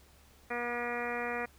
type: harmonic tone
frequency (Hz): 240.3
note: B3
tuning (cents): -47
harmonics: 1 / 2 / 3 / 4 / 5 / 6 / 7 / 8 / 9 / 10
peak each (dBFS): -43 / -38 / -40 / -45 / -43 / -43 / -45 / -40 / -47 / -43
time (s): 0.5-1.46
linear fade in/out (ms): 10
effects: added 70 Hz sine -62 dBFS peak until 1.58 s + pink hiss -62 dBFS RMS until 1.58 s